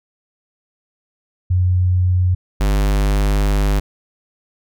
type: tone pair in turn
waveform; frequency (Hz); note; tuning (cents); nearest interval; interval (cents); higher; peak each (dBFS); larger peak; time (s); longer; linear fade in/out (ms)
sine / square; 90.8 / 50.19; F#2 / G1; -32 / +42; minor seventh; 1026; first; -12 / -14; first; 1.5-2.35 / 2.6-3.8; second; 10
effects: none